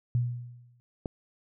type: tone with exponential decay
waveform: sine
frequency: 121.2 Hz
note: B2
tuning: 32 cents flat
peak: -21 dBFS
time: 0.15-0.8 s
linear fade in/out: 0 ms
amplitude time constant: 140 ms
type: click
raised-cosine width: 2 ms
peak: -19 dBFS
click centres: 1.058 s
effects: none